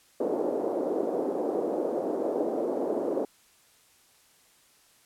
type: band-pass noise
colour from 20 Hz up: white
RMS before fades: -29 dBFS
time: 0.2-3.25 s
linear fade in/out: 5 ms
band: 300 to 540 Hz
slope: 24 dB/octave
effects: white hiss -61 dBFS RMS until 5.05 s + low-pass 12000 Hz 12 dB/octave

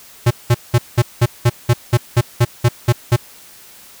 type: tone bursts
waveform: square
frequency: 120 Hz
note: B2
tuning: 49 cents flat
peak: -9 dBFS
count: 13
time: 0.26-3.164 s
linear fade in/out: 10 ms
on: 48 ms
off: 190 ms
effects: white hiss -42 dBFS RMS until 4 s

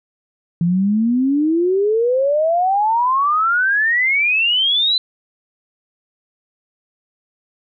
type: exponential sweep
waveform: sine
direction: up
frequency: 166.3 to 4066 Hz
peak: -13 dBFS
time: 0.61-4.98 s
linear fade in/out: 2 ms
effects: none

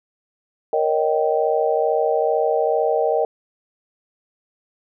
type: chord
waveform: sine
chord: Eb dominant seventh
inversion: second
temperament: just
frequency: 466.7 / 560 / 622.3 / 777.8 Hz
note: Bb4 / Db5 / Eb5 / G5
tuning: +2 / +18 / 0 / -14 cents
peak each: -20 / -25 / -21 / -23 dBFS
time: 0.73-3.25 s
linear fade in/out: 2 ms
effects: none

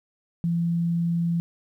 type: tone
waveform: sine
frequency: 169.5 Hz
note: E3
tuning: 49 cents sharp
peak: -21 dBFS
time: 0.44-1.4 s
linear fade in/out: 0 ms
effects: 10-bit

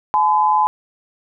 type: tone pair together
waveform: sine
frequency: 852.7 / 1013 Hz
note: G#5 / B5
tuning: +45 / +44 cents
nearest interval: minor third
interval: 299 cents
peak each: -15 dBFS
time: 0.14-0.67 s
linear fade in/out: 0 ms
effects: none

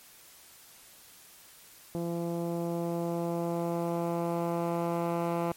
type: tone with low-pass filter sweep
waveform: 10% pulse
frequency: 170 Hz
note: F3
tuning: 46 cents flat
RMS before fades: -31 dBFS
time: 1.95-5.52 s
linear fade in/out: 0 ms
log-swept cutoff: 440 to 1500 Hz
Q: 0.72
effects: white hiss -54 dBFS RMS until 5.56 s + MP3 64 kbps

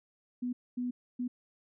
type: tone bursts at uneven times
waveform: sine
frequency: 246.9 Hz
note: B3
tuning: in tune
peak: -31 dBFS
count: 3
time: 0.42-0.53 / 0.77-0.91 / 1.19-1.28 s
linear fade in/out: 10 ms
effects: none

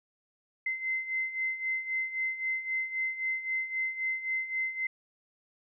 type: beating tone pair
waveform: sine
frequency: 2063 / 2066.8 Hz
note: C7 / C7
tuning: -25 / -22 cents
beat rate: 3.8 Hz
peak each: -36 / -31 dBFS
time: 0.66-4.87 s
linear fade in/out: 5 ms
effects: none

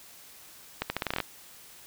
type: accelerating click train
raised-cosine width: 0.3 ms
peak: -12 dBFS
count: 10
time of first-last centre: 0.82-1.203 s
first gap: 80 ms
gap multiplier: 0.83
effects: white hiss -51 dBFS RMS until 1.86 s

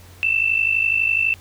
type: tone pair together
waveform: sine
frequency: 2637 / 2689 Hz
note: E7 / E7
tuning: 0 / +34 cents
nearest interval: unison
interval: 34 cents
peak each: -19 / -19 dBFS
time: 0.23-1.34 s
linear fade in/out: 0 ms
effects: added 89 Hz sine -43 dBFS peak until 1.4 s + pink hiss -48 dBFS RMS until 1.4 s

